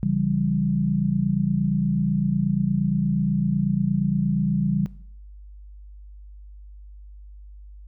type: chord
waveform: sine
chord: C# diminished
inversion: none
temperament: equal with one note detuned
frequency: 138.59 / 167.69 / 196 Hz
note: C#3 / E3 / G3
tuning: 0 / +30 / 0 cents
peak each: -25 / -25 / -23 dBFS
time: 0.03-4.86 s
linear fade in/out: 0 ms
effects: noise-tail reverb RT60 0.6 s tail -19 dB re dry + added 50 Hz sine -40 dBFS peak until 7.87 s